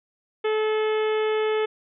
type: harmonic tone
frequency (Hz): 432.4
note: A4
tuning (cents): -30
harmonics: 1 / 2 / 3 / 4 / 5 / 6 / 7 / 8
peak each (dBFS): -21 / -33 / -34 / -37 / -36 / -41 / -40 / -43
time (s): 0.44-1.66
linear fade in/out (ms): 10
effects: none